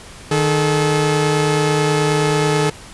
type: tone pair together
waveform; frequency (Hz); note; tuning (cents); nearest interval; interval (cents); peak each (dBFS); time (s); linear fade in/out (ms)
sawtooth; 153.4 / 430.9; D#3 / A4; -24 / -36; octave + tritone; 1788; -13; 0.31-2.7; 5
effects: pink hiss -38 dBFS RMS until 2.93 s + resampled to 24000 Hz